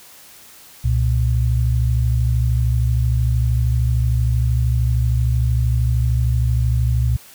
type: tone pair together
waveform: sine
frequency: 66.26 / 119.3 Hz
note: C2 / A#2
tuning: +22 / +41 cents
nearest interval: minor seventh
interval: 1019 cents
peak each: -17 dBFS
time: 0.84-7.17 s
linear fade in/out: 10 ms
effects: white hiss -44 dBFS RMS until 7.34 s